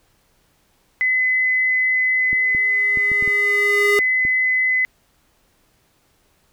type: tone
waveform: sine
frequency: 2024 Hz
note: B6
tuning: 42 cents sharp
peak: -15 dBFS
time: 1.01-4.85 s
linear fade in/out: 0 ms
type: tone with exponential growth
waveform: square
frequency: 410 Hz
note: G#4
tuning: 22 cents flat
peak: -16 dBFS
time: 2.15-3.99 s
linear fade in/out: 0 ms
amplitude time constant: 400 ms
type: clicks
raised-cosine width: 3 ms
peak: -19 dBFS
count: 7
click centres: 2.33 / 2.549 / 2.973 / 3.117 / 3.225 / 3.277 / 4.251 s
effects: pink hiss -61 dBFS RMS until 6.52 s